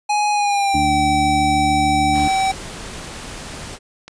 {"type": "tone with pitch glide", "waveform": "square", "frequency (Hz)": [834, 769.2], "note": ["G#5", "G5"], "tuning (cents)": [7, -33], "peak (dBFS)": -16, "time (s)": [0.09, 2.52], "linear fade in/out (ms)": 10, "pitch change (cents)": -140, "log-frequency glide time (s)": [0.31, 0.92]}
{"type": "harmonic tone", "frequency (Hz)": 73.6, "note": "D2", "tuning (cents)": 4, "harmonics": [1, 2, 3, 4], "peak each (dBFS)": [-25, -26, -27, -21], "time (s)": [0.74, 2.28], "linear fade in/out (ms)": 5}
{"type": "noise", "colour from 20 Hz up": "pink", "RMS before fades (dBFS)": -32, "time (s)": [2.12, 3.79], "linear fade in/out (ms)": 50}
{"type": "click", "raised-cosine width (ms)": 0.2, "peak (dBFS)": -19, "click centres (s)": 4.08}
{"effects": ["resampled to 22050 Hz"]}